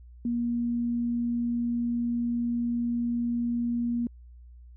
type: tone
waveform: sine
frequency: 237.5 Hz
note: A#3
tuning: 33 cents sharp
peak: -25 dBFS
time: 0.25-4.07 s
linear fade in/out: 2 ms
effects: added 60 Hz sine -46 dBFS peak until 4.76 s